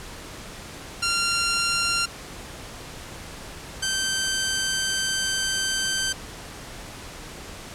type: tone pair in turn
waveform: 10% pulse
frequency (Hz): 1384 / 1553.5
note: F6 / G6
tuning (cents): -16 / -16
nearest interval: major second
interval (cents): 200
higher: second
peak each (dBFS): -13 / -14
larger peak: first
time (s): 1.02-2.06 / 3.82-6.13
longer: second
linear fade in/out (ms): 10
effects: pink hiss -39 dBFS RMS until 7.74 s + low-pass 10000 Hz 12 dB/octave